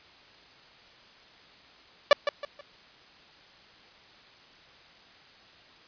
sawtooth tone with echo, 578 Hz, D5, 28 cents flat, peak -9 dBFS, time 2.11-2.13 s, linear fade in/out 2 ms, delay 160 ms, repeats 3, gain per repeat -10 dB, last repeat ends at 2.61 s, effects white hiss -54 dBFS RMS until 5.87 s + resampled to 11025 Hz

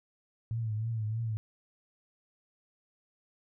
sine tone with vibrato, 111.1 Hz, A2, 17 cents sharp, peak -30 dBFS, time 0.51-1.37 s, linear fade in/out 0 ms, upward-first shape triangle, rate 3.2 Hz, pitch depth 85 cents each way, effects none

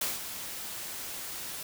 white noise with ADSR envelope, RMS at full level -30 dBFS, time 0.01-1.63 s, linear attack 4 ms, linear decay 170 ms, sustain -9 dB, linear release 4 ms, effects none

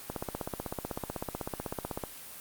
click train, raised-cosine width 1 ms, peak -19 dBFS, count 32, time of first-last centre 0.1-2.038 s, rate 16 Hz, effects white hiss -46 dBFS RMS until 2.4 s + Opus 32 kbps

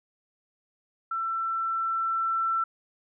sine tone with level ramp, 1340 Hz, E6, 28 cents sharp, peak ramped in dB -27 to -23 dBFS, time 1.11-2.64 s, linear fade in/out 5 ms, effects none

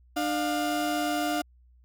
35% pulse tone pair together, 299.7 / 708 Hz, D4 / F5, +35 / +23 cents, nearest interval octave + minor third, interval 1488 cents, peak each -27 dBFS, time 0.16-1.42 s, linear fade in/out 10 ms, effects added 61 Hz sine -55 dBFS peak until 1.84 s

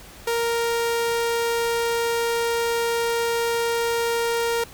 sawtooth tone, 466.1 Hz, A#4, in tune, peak -17 dBFS, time 0.27-4.64 s, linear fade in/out 5 ms, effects pink hiss -44 dBFS RMS until 4.73 s

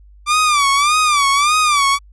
sawtooth tone with vibrato, 1175 Hz, D6, 1 cent sharp, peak -8 dBFS, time 0.26-1.99 s, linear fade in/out 50 ms, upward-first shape sine, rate 1.7 Hz, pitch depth 110 cents each way, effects added 50 Hz sine -41 dBFS peak until 2.12 s + resampled to 24000 Hz

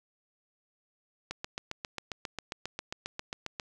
click train, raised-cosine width 0.2 ms, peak -18 dBFS, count 18, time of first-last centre 1.31-3.598 s, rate 7.43 Hz, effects none

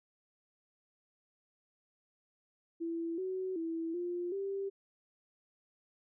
sine tone with pitch steps, 333.1 / 374.3 / 328.5 / 351.4 / 393 Hz, E4 / F#4 / E4 / F4 / G4, +18 / +20 / -6 / +11 / +4 cents, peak -34 dBFS, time 2.8-4.7 s, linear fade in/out 20 ms, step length 380 ms, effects none

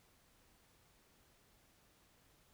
silence, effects pink hiss -70 dBFS RMS until 2.53 s

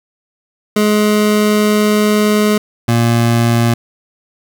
25% pulse tone pair in turn, 210.7 / 117.13 Hz, G#3 / A#2, +25 / +9 cents, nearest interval minor seventh, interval 1016 cents, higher first, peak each -6 dBFS, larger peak neither, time 0.76-2.58 / 2.88-3.74 s, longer first, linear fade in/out 5 ms, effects 8-bit

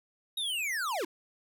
square linear sweep, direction down, 3800 to 288 Hz, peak -31 dBFS, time 0.37-1.05 s, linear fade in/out 5 ms, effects none

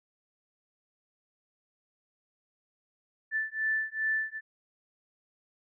sine beating tone pair, 1758 / 1760.5 Hz, A6 / A6, -2 / 0 cents, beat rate 2.5 Hz, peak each -31 dBFS, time 3.31-4.41 s, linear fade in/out 50 ms, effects none

